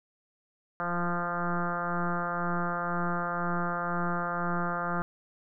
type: tone with frequency modulation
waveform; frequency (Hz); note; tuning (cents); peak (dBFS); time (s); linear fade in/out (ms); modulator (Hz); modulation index
sine; 695; F5; -9; -27; 0.8-5.02; 0; 174; 4.5
effects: none